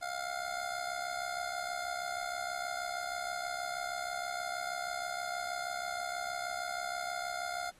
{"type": "tone with amplitude modulation", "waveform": "25% pulse", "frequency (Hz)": 706, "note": "F5", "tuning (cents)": 19, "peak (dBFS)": -29, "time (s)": [0.01, 7.71], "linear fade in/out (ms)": 20, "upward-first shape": "sine", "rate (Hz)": 66.3, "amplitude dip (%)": 75, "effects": ["pink hiss -64 dBFS RMS until 7.79 s", "AAC 32 kbps"]}